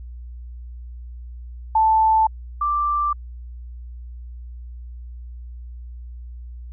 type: tone pair in turn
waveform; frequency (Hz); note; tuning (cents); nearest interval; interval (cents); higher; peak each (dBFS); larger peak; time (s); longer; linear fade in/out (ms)
sine; 880 / 1176.4; A5 / D6; 0 / +3; perfect fourth; 503; second; -13 / -18; first; 1.75-2.27 / 2.61-3.13; neither; 5
effects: added 60 Hz sine -33 dBFS peak until 6.72 s